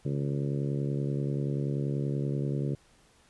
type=harmonic tone; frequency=70.4 Hz; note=C#2; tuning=27 cents sharp; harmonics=2 / 3 / 4 / 5 / 6 / 7 / 8; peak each=-29 / -37 / -38 / -38 / -40 / -44 / -47 dBFS; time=0.05-2.75 s; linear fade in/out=5 ms; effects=pink hiss -62 dBFS RMS until 3.29 s + resampled to 24000 Hz